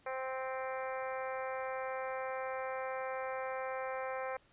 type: harmonic tone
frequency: 261.6 Hz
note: C4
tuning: in tune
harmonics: 2 / 3 / 4 / 5 / 6 / 7 / 8 / 9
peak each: -39 / -43 / -45 / -47 / -49 / -50 / -51 / -52 dBFS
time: 0.06-4.37 s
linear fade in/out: 5 ms
effects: pink hiss -67 dBFS RMS until 4.52 s + resampled to 8000 Hz